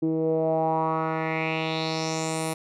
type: tone with low-pass filter sweep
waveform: 10% pulse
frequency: 160 Hz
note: D#3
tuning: 49 cents sharp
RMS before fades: -26 dBFS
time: 0.02-2.54 s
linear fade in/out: 10 ms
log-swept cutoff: 330 to 11000 Hz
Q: 3.9
effects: none